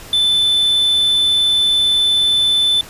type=tone; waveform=triangle; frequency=3520 Hz; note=A7; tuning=in tune; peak=-10 dBFS; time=0.13-2.81 s; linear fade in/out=2 ms; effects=pink hiss -36 dBFS RMS until 2.89 s + resampled to 32000 Hz